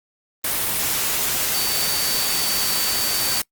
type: tone in noise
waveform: sine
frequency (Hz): 4565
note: D8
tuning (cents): -50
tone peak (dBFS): -26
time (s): 1.54-3.4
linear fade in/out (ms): 5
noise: white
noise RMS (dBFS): -22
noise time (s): 0.44-3.42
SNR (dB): -7
effects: noise-tail reverb RT60 0.1 s tail -25 dB re dry + Opus 32 kbps